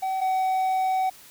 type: tone pair in turn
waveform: triangle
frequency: 761 / 754.4 Hz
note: F#5 / F#5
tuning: +48 / +33 cents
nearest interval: unison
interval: 15 cents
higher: first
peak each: -22 / -19 dBFS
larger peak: second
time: 0.02-0.21 / 0.21-1.1 s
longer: second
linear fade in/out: 10 ms
effects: white hiss -49 dBFS RMS until 1.3 s